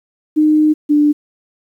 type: tone pair in turn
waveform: sine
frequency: 306.2 / 295.8 Hz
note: D#4 / D4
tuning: -28 / +13 cents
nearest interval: minor second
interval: 59 cents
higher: first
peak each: -8 dBFS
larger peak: neither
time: 0.36-0.74 / 0.89-1.13 s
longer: first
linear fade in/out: 20 ms
effects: 8-bit